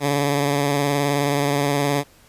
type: tone with vibrato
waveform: 10% pulse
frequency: 142.7 Hz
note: D3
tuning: 49 cents flat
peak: -10 dBFS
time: 0-2.04 s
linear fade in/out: 50 ms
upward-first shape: triangle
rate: 19 Hz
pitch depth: 43 cents each way
effects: pink hiss -52 dBFS RMS until 2.28 s + resampled to 32000 Hz

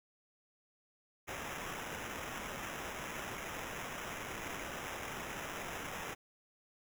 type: noise with sample-and-hold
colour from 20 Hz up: white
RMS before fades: -43 dBFS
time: 1.27-6.15 s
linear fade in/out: 20 ms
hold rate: 4410 Hz
effects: none

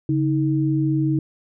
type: tone pair together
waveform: sine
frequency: 140.63 / 315.7 Hz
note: C#3 / D#4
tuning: +25 / +25 cents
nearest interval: octave + major second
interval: 1400 cents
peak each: -20 dBFS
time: 0.09-1.19 s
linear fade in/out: 2 ms
effects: none

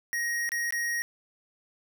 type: tone with dropouts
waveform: square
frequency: 1881 Hz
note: A#6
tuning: 15 cents sharp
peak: -28 dBFS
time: 0.13-1.02 s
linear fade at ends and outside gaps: 0 ms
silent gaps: 0.491-0.519 / 0.707-0.724 s
effects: none

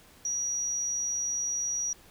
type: tone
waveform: sine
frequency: 5780 Hz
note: F#8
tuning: 41 cents flat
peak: -28 dBFS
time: 0.25-1.93 s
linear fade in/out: 2 ms
effects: pink hiss -56 dBFS RMS until 2.1 s

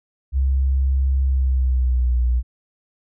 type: tone with pitch glide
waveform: sine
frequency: 66.8 to 60.9 Hz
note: C2 to B1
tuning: +36 to -24 cents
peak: -15 dBFS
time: 0.32-2.43 s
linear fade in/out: 50 ms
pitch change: -160 cents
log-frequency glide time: 1.23-2.18 s
effects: none

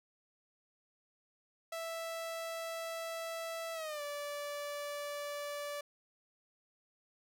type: tone with pitch glide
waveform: sawtooth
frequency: 659.3 to 580.6 Hz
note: E5 to D5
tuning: 0 to -20 cents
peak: -35 dBFS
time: 1.72-5.81 s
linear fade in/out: 5 ms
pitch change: -220 cents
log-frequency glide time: 3.74-4.02 s
effects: none

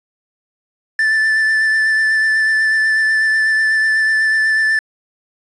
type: tone with vibrato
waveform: triangle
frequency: 1760 Hz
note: A6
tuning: in tune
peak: -10 dBFS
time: 0.99-4.79 s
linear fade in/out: 2 ms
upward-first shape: triangle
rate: 8.1 Hz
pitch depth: 19 cents each way
effects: resampled to 24000 Hz + 7-bit

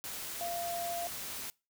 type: tone in noise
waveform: sine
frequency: 690 Hz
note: F5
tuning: 21 cents flat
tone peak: -35 dBFS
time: 0.41-1.07 s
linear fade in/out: 0 ms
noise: white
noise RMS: -41 dBFS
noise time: 0.04-1.5 s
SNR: +3 dB
effects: noise-tail reverb RT60 0.3 s tail -25 dB re dry

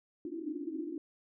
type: band-pass noise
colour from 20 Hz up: white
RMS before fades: -39 dBFS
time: 0.25-0.98 s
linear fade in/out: 2 ms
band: 280 to 340 Hz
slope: 96 dB/octave
effects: none

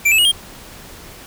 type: tone with pitch steps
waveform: square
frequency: 2349 / 2606 / 2892 / 3209 Hz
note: D7 / E7 / F#7 / G7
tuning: 0 / -20 / -40 / +40 cents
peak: -11 dBFS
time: 0.05-0.318 s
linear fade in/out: 10 ms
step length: 67 ms
effects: pink hiss -38 dBFS RMS until 1.26 s

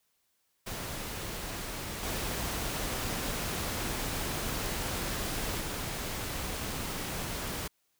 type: noise with level steps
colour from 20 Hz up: pink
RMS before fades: -38 / -34 / -36 dBFS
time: 0.66-7.68 s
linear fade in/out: 10 ms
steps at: 2.03 / 5.6 s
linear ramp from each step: 5 ms
effects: white hiss -75 dBFS RMS until 7.99 s

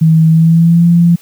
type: tone with pitch glide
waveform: sine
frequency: 160.6 to 171.14 Hz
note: E3 to F3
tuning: -45 to -35 cents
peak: -4 dBFS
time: 0.01-1.16 s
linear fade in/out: 10 ms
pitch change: +110 cents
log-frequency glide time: 0.29-0.86 s
effects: white hiss -43 dBFS RMS until 1.21 s

